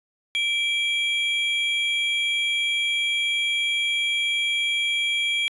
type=tone pair together; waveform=triangle; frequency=2339 / 3276 Hz; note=D7 / G#7; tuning=-8 / -24 cents; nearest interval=tritone; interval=584 cents; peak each=-22 / -23 dBFS; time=0.35-5.48 s; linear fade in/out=0 ms; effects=resampled to 24000 Hz